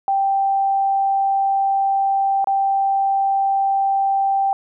sine tone with dropouts, 784 Hz, G5, in tune, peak -15 dBFS, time 0.08-4.53 s, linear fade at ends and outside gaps 1 ms, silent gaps 2.444-2.472 s, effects none

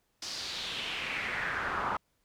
brown noise with band-pass filter sweep, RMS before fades -35 dBFS, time 0.22-1.97 s, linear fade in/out 5 ms, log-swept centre 5400 to 1100 Hz, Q 3.3, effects pink hiss -75 dBFS RMS until 2.24 s

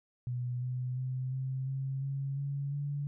sine tone with pitch steps, 123.47 / 126.14 / 128.86 / 131.65 / 134.49 / 137.39 / 140.36 / 143.39 Hz, B2 / B2 / C3 / C3 / C3 / C#3 / C#3 / D3, 0 / +37 / -26 / +11 / +48 / -15 / +22 / -41 cents, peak -32 dBFS, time 0.27-3.07 s, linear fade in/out 0 ms, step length 350 ms, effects none

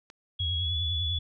click, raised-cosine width 0.2 ms, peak -29 dBFS, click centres 0.101 s
sine tone with pitch glide, 3322 to 3425 Hz, G#7 to A7, 0 to -47 cents, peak -29 dBFS, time 0.39-1.19 s, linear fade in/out 10 ms, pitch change +53 cents, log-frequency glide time 0.57-0.76 s
sine tone with vibrato, 84.1 Hz, E2, 35 cents sharp, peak -29 dBFS, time 0.4-1.19 s, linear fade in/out 5 ms, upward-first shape sine, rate 10 Hz, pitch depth 170 cents each way
effects none

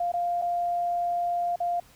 sine tone with dropouts, 698.5 Hz, F5, in tune, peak -24 dBFS, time 0-1.8 s, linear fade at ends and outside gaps 5 ms, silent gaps 0.119-0.137 / 0.417-0.421 / 1.559-1.602 s, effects pink hiss -56 dBFS RMS until 1.95 s

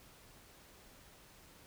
silence, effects pink hiss -60 dBFS RMS until 1.66 s

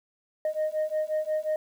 sine beating tone pair, 616 / 621.6 Hz, D#5 / D#5, -17 / -2 cents, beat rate 5.6 Hz, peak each -27 dBFS, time 0.45-1.56 s, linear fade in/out 2 ms, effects tanh soft clip ceiling -22 dBFS + 9-bit

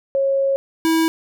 sine / square tone pair in turn, 546 / 324.7 Hz, C#5 / E4, -26 / -26 cents, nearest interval major sixth, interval 900 cents, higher first, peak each -15 dBFS, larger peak neither, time 0.15-0.56 / 0.85-1.08 s, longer first, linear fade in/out 0 ms, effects none

